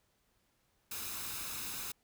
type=noise with comb filter; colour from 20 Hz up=white; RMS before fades=-41 dBFS; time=0.91-1.92 s; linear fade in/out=5 ms; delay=0.78 ms; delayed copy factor=+0.5; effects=pink hiss -75 dBFS RMS until 2.03 s